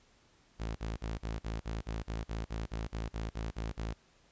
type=tone bursts; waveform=sawtooth; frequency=55.1 Hz; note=A1; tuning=3 cents sharp; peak=-31 dBFS; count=16; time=0.59-3.94 s; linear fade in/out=20 ms; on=170 ms; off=42 ms; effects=pink hiss -66 dBFS RMS until 4.31 s + resampled to 16000 Hz